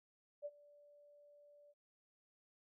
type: tone with ADSR envelope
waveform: sine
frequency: 583 Hz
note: D5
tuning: 13 cents flat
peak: -40 dBFS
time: 0.42-1.74 s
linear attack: 35 ms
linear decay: 43 ms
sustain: -22 dB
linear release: 37 ms
effects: none